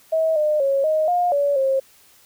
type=tone with pitch steps; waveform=sine; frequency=642 / 606 / 549 / 624 / 710 / 570 / 536 Hz; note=E5 / D#5 / C#5 / D#5 / F5 / C#5 / C5; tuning=-46 / -46 / -17 / +5 / +28 / +48 / +42 cents; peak=-16 dBFS; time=0.12-1.8 s; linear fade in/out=10 ms; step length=240 ms; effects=white hiss -53 dBFS RMS until 2.25 s